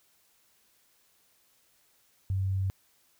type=tone; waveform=sine; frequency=95.8 Hz; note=G2; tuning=39 cents flat; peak=-26 dBFS; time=2.3-2.7 s; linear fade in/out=0 ms; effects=white hiss -67 dBFS RMS until 3.19 s